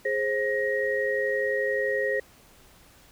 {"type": "tone cluster", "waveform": "sine", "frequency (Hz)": [417.5, 529, 1883], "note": ["G#4", "C5", "A#6"], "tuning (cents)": [9, 19, 17], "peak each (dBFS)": [-29, -27, -28], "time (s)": [0.05, 2.2], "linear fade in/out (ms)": 5, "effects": ["pink hiss -55 dBFS RMS until 3.11 s"]}